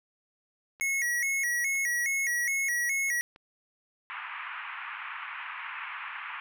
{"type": "clicks", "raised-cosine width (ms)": 0.3, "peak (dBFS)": -35, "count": 4, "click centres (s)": [0.799, 1.754, 3.086, 3.361]}
{"type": "tone with vibrato", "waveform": "square", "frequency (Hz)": 2047, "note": "C7", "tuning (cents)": -38, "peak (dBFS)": -27, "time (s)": [0.81, 3.21], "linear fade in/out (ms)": 0, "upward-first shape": "square", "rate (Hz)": 2.4, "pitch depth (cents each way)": 110}
{"type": "band-pass noise", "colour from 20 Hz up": "pink", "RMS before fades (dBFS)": -39, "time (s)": [4.1, 6.4], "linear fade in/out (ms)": 0, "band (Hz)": [960, 2700], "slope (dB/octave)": 48}
{"effects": []}